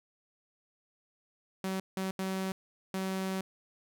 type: tone bursts at uneven times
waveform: sawtooth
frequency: 190 Hz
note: F#3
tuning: 46 cents sharp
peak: -28 dBFS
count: 4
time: 1.64-1.8 / 1.97-2.11 / 2.19-2.52 / 2.94-3.41 s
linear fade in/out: 2 ms
effects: none